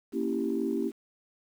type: chord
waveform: sine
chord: A# diminished seventh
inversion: none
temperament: equal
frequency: 233.1 / 277.2 / 329.6 / 392 Hz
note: A#3 / C#4 / E4 / G4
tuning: 0 / 0 / 0 / 0 cents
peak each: -32 dBFS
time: 0.12-0.92 s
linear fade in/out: 50 ms
effects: tanh soft clip ceiling -17 dBFS + 9-bit